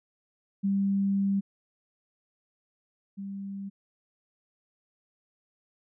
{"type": "tone pair in turn", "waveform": "sine", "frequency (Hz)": [197.2, 197.2], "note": ["G3", "G3"], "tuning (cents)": [11, 11], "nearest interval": "unison", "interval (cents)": 0, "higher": "neither", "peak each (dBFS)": [-23, -34], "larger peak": "first", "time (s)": [[0.63, 1.41], [3.17, 3.7]], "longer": "first", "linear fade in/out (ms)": 20, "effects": []}